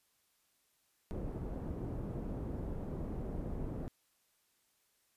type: low-pass noise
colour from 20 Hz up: pink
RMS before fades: -40 dBFS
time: 1.11-3.88 s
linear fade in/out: 0 ms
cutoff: 450 Hz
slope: 12 dB/octave
effects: white hiss -75 dBFS RMS until 5.16 s + resampled to 32000 Hz